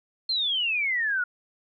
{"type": "exponential sweep", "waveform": "sine", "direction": "down", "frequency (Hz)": [4255, 1417], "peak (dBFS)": -23, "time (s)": [0.29, 1.24], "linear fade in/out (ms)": 5, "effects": []}